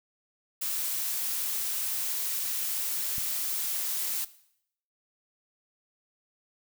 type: noise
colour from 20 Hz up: blue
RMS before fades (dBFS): -31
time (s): 0.61-4.25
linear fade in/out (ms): 10
type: click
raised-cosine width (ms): 5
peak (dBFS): -29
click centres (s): 3.182
effects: noise-tail reverb RT60 0.7 s tail -17 dB re dry